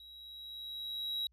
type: tone with level ramp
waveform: triangle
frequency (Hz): 3861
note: B7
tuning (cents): -40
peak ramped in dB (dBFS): -50 to -31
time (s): 0-1.27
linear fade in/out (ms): 2
effects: added 60 Hz sine -66 dBFS peak until 1.32 s + resampled to 32000 Hz